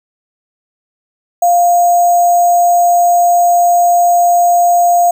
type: tone with sample-and-hold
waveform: sine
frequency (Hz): 698.5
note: F5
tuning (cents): 0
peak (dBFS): -6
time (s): 1.42-5.11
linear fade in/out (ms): 5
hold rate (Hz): 7350
effects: none